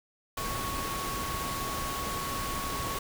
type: tone in noise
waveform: sine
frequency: 1108.7 Hz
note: C#6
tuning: in tune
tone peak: -35 dBFS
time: 0.37-2.99 s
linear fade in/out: 5 ms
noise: pink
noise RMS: -35 dBFS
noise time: 0.37-2.99 s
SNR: -3 dB
effects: none